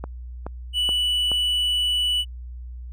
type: click train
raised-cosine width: 1 ms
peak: -17 dBFS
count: 4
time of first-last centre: 0.04-1.317 s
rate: 2.35 Hz
type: tone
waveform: triangle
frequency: 2960 Hz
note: F#7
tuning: in tune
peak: -18 dBFS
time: 0.73-2.25 s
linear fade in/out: 50 ms
effects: added 61 Hz sine -33 dBFS peak until 2.92 s